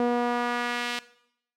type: tone with band-pass filter sweep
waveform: sawtooth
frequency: 241.3 Hz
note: B3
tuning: 40 cents flat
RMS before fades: -27 dBFS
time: 0-0.99 s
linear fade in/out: 2 ms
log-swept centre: 500 to 3100 Hz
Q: 1
effects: noise-tail reverb RT60 0.7 s tail -17 dB re dry